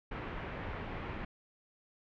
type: low-pass noise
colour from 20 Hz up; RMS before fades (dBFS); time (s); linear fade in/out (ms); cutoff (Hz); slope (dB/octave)
pink; -41; 0.11-1.25; 5; 2500; 24
effects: none